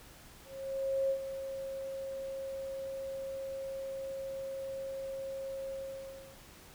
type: tone with ADSR envelope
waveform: sine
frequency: 540 Hz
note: C#5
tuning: 45 cents flat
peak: -27 dBFS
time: 0.44-6.4 s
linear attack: 660 ms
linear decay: 81 ms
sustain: -10 dB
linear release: 660 ms
effects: pink hiss -55 dBFS RMS until 6.74 s